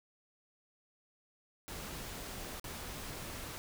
pink noise with dropouts, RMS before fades -44 dBFS, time 1.68-3.58 s, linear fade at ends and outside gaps 0 ms, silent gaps 2.597-2.642 s, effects none

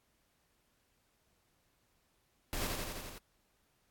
pink noise with echo, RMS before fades -37 dBFS, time 2.53-2.67 s, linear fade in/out 0 ms, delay 85 ms, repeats 6, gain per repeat -2 dB, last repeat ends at 3.18 s, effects pink hiss -75 dBFS RMS until 3.9 s + AAC 64 kbps

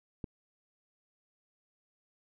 click, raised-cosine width 3 ms, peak -25 dBFS, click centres 0.242 s, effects none

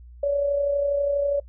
sine tone with amplitude modulation, 568 Hz, C#5, 42 cents sharp, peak -18 dBFS, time 0.23-1.4 s, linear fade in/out 5 ms, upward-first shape sine, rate 32.3 Hz, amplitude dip 40%, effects noise-tail reverb RT60 0.1 s tail -22 dB re dry + added 60 Hz sine -42 dBFS peak until 1.48 s

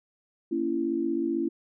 sine chord, A# diminished, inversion none, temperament just, 233.1 / 279.7 / 335.6 Hz, A#3 / C#4 / E4, 0 / +16 / +31 cents, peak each -33 / -30 / -27 dBFS, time 0.51-1.49 s, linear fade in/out 10 ms, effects none

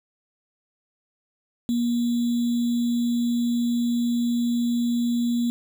sine tone with sample-and-hold, 238 Hz, A#3, 36 cents sharp, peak -20 dBFS, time 1.69-5.5 s, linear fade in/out 0 ms, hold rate 3675 Hz, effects none

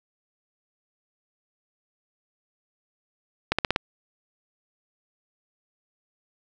accelerating click train, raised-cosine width 0.3 ms, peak -5 dBFS, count 5, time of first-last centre 3.52-3.761 s, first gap 66 ms, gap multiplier 0.94, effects none

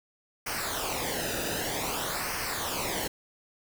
pink noise with flanger, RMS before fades -32 dBFS, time 0.46-3.08 s, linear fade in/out 10 ms, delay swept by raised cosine 0.27 to 0.93 ms, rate 0.53 Hz, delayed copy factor -0.7, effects none

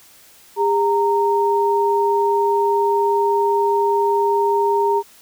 sine tone pair together, 404.3 / 925 Hz, G#4 / A#5, -46 / -14 cents, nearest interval octave + major second, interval 1432 cents, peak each -17 dBFS, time 0.56-5.03 s, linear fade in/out 50 ms, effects white hiss -48 dBFS RMS until 5.21 s

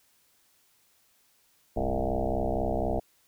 sine tone with frequency modulation, 333.8 Hz, E4, 22 cents sharp, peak -25 dBFS, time 1.76-3 s, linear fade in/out 10 ms, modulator 64.1 Hz, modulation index 6.3, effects white hiss -66 dBFS RMS until 3.27 s

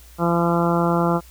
harmonic tone, 170.6 Hz, F3, 40 cents flat, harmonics 1 / 2 / 3 / 4 / 5 / 6 / 7 / 8, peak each -20 / -23 / -25 / -26 / -27 / -28 / -28 / -29 dBFS, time 0.18-1.21 s, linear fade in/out 50 ms, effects added 60 Hz sine -44 dBFS peak until 1.3 s + white hiss -50 dBFS RMS until 1.3 s

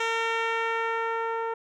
10% pulse tone with low-pass filter sweep, 455.6 Hz, A#4, 40 cents flat, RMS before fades -28 dBFS, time 0-1.54 s, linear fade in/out 5 ms, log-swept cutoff 4700 to 950 Hz, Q 0.9, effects none

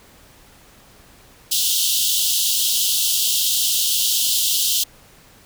pink high-pass noise, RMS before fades -19 dBFS, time 1.51-4.84 s, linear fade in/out 10 ms, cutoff 2900 Hz, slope 96 dB/octave, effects pink hiss -49 dBFS RMS until 5.45 s

